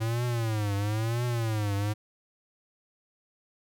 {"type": "tone with vibrato", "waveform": "square", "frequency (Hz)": 110.5, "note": "A2", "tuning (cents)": 8, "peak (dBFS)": -27, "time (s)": [0, 1.94], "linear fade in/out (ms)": 20, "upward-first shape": "triangle", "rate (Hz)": 1, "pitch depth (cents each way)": 190, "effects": []}